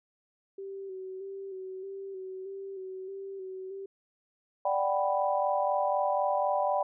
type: tone with vibrato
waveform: sine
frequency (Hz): 383.5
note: G4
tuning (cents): -38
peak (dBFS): -37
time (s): 0.58-3.86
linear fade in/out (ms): 5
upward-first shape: square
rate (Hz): 1.6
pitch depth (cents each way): 31
type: chord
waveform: sine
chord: G major seventh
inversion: second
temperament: equal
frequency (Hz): 587.3 / 740 / 784 / 987.8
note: D5 / F#5 / G5 / B5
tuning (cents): 0 / 0 / 0 / 0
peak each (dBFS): -29 / -33 / -30 / -32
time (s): 4.65-6.83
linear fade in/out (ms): 5
effects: none